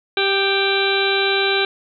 harmonic tone with a mistuned harmonic, 392 Hz, G4, in tune, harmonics 1 / 2 / 3 / 4 / 6 / 7 / 8 / 9 / 10, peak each -20 / -26 / -30 / -23 / -23 / -31 / -28 / -29 / -23 dBFS, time 0.17-1.65 s, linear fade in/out 2 ms, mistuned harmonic 3, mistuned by +22 cents, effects none

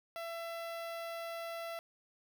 sawtooth tone with notch filter, 670 Hz, E5, 28 cents sharp, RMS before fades -42 dBFS, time 0.16-1.79 s, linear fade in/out 0 ms, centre 7400 Hz, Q 1.1, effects none

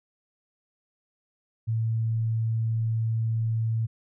sine tone, 112.7 Hz, A2, 42 cents sharp, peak -23 dBFS, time 1.67-3.87 s, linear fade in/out 20 ms, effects none

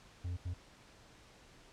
triangle tone bursts at uneven times, 88.4 Hz, F2, 22 cents sharp, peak -34 dBFS, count 2, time 0.24-0.37 / 0.45-0.54 s, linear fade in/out 10 ms, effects pink hiss -60 dBFS RMS until 1.72 s + low-pass 7000 Hz 12 dB/octave

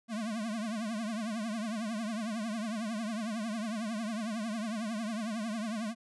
square tone with vibrato, 220 Hz, A3, in tune, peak -34 dBFS, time 0.08-5.95 s, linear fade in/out 50 ms, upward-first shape triangle, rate 11 Hz, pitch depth 150 cents each way, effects resampled to 24000 Hz

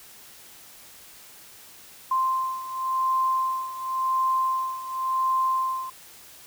sine beating tone pair, 1045 / 1045.92 Hz, C6 / C6, -2 / -1 cents, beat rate 0.92 Hz, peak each -24 / -28 dBFS, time 2.11-5.9 s, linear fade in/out 5 ms, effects white hiss -48 dBFS RMS until 6.46 s

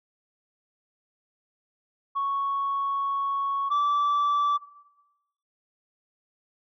sine tone pair in turn, 1108.7 / 1160.3 Hz, C#6 / D6, 0 / -21 cents, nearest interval minor second, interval 79 cents, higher second, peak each -23 / -18 dBFS, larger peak second, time 2.15-3.7 / 3.7-4.58 s, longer first, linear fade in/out 20 ms, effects noise-tail reverb RT60 0.9 s tail -17 dB re dry + tanh soft clip ceiling -20 dBFS

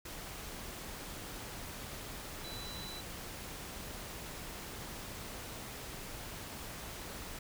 sine tone in noise, 3975 Hz, B7, 10 cents sharp, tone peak -46 dBFS, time 2.44-3.01 s, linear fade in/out 5 ms, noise pink, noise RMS -45 dBFS, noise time 0.05-7.39 s, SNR -4 dB, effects none

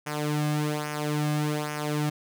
sawtooth tone with flanger, 150 Hz, D3, 37 cents sharp, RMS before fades -28 dBFS, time 0.06-2.1 s, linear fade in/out 10 ms, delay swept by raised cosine 0.24 to 2.14 ms, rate 1.2 Hz, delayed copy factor -0.7, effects none

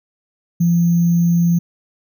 sine tone with sample-and-hold, 171 Hz, F3, 36 cents flat, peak -11 dBFS, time 0.6-1.59 s, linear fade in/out 10 ms, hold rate 6300 Hz, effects none

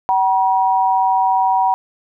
sine tone pair together, 761 / 958.8 Hz, F#5 / A#5, +48 / +48 cents, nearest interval major third, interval 400 cents, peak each -15 dBFS, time 0.09-1.74 s, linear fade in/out 0 ms, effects none

